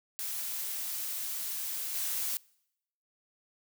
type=noise with level steps; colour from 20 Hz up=blue; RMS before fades=-36 / -33 dBFS; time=0.19-2.37 s; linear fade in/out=0 ms; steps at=1.94 s; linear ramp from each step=20 ms; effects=noise-tail reverb RT60 0.8 s tail -25 dB re dry